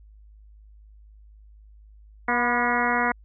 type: harmonic tone with a mistuned harmonic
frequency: 241 Hz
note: B3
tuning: 42 cents flat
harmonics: 1 / 2 / 3 / 4 / 5 / 6 / 7 / 8 / 9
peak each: -29 / -31 / -28 / -27 / -30 / -28 / -32 / -28 / -32 dBFS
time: 2.28-3.12 s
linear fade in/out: 5 ms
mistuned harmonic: 4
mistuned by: +37 cents
effects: added 52 Hz sine -47 dBFS peak until 3.24 s